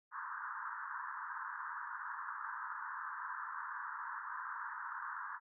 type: band-pass noise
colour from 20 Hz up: pink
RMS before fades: -44 dBFS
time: 0.11-5.4 s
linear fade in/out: 50 ms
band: 930 to 1700 Hz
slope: 96 dB/octave
effects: none